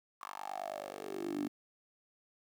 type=tone with high-pass filter sweep; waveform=10% pulse; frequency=49.3 Hz; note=G1; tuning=11 cents sharp; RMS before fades=-41 dBFS; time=0.21-1.48 s; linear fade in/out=10 ms; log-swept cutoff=1100 to 270 Hz; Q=7.5; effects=11-bit